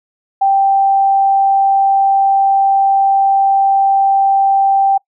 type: tone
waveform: sine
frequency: 784 Hz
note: G5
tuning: in tune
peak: -8 dBFS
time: 0.41-4.98 s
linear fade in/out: 10 ms
effects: noise-tail reverb RT60 0.1 s tail -24 dB re dry